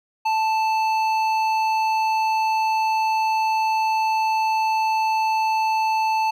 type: tone with hard clipping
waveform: sine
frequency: 880 Hz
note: A5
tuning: in tune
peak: -20 dBFS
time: 0.25-6.31 s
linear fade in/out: 10 ms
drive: 10 dB
effects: none